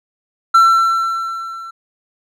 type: tone with level ramp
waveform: triangle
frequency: 1346 Hz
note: E6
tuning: 36 cents sharp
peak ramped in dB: -3 to -27 dBFS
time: 0.54-1.71 s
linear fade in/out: 10 ms
effects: none